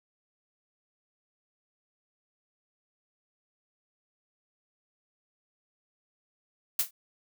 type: noise with exponential decay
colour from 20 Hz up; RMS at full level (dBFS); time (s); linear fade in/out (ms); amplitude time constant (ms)
blue; -20; 6.79-6.91; 5; 25
effects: none